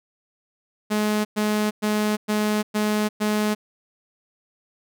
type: tone bursts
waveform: sawtooth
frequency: 211.6 Hz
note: G#3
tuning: 33 cents sharp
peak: -16 dBFS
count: 6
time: 0.9-3.55 s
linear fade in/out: 20 ms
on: 350 ms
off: 110 ms
effects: none